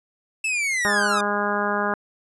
45% pulse linear sweep, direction down, 2656 to 1205 Hz, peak -21 dBFS, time 0.44-1.21 s, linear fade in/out 5 ms
harmonic tone, 205.2 Hz, G#3, 21 cents flat, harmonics 1 / 2 / 3 / 4 / 5 / 6 / 7 / 8, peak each -29 / -29 / -29 / -29 / -29 / -29 / -29 / -29 dBFS, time 0.85-1.94 s, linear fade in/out 0 ms
effects resampled to 24000 Hz

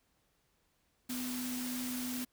sine tone in noise, 250 Hz, B3, 21 cents sharp, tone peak -37 dBFS, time 1.09-2.25 s, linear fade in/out 10 ms, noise white, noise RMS -42 dBFS, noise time 1.09-2.25 s, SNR +2 dB, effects pink hiss -75 dBFS RMS until 2.32 s

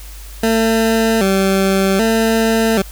20% pulse tone with vibrato, 208.2 Hz, G#3, 5 cents sharp, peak -7 dBFS, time 0.43-2.82 s, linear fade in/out 5 ms, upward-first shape square, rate 0.64 Hz, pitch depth 130 cents each way, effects added 50 Hz sine -31 dBFS peak until 2.91 s + white hiss -39 dBFS RMS until 2.91 s

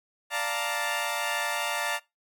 15% pulse chord, Bb major seventh, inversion first, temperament equal, 587.3 / 698.5 / 880 / 932.3 Hz, D5 / F5 / A5 / Bb5, 0 / 0 / 0 / 0 cents, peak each -27 dBFS, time 0.3-2 s, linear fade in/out 50 ms, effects noise-tail reverb RT60 0.2 s tail -20 dB re dry

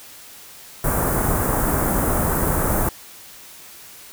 pink band-stop noise, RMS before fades -20 dBFS, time 0.84-2.89 s, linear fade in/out 2 ms, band 1500 to 9100 Hz, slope 24 dB/octave, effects white hiss -42 dBFS RMS until 4.12 s

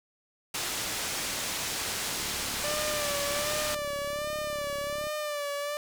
white low-pass noise, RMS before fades -33 dBFS, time 0.54-3.75 s, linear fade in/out 5 ms, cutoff 8100 Hz, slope 12 dB/octave
click train, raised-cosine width 3 ms, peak -33 dBFS, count 102, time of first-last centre 2.2-5.069 s, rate 35.2 Hz
sawtooth tone with vibrato, 588 Hz, D5, 2 cents sharp, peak -27 dBFS, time 2.64-5.77 s, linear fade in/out 0 ms, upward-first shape sine, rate 1.3 Hz, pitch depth 51 cents each way
effects none

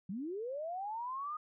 sine linear sweep, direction up, 173 to 1244.5 Hz, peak -37 dBFS, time 0.09-1.37 s, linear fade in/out 5 ms, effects none

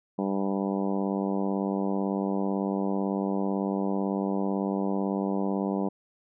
harmonic tone, 98 Hz, G2, in tune, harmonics 2 / 3 / 4 / 5 / 6 / 7 / 8 / 9 / 10, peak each -28 / -32 / -34 / -36 / -38 / -39 / -40 / -41 / -42 dBFS, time 0.18-5.89 s, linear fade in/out 10 ms, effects none

